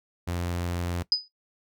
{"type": "tone", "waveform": "sawtooth", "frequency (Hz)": 87.31, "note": "F2", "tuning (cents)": 0, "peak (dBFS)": -24, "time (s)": [0.27, 1.03], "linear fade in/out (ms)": 10}
{"type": "tone with exponential decay", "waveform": "sine", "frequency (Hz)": 4983, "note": "D#8", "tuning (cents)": 2, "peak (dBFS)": -15, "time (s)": [1.12, 1.28], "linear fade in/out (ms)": 1, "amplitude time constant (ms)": 34}
{"effects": ["noise-tail reverb RT60 0.1 s tail -18 dB re dry"]}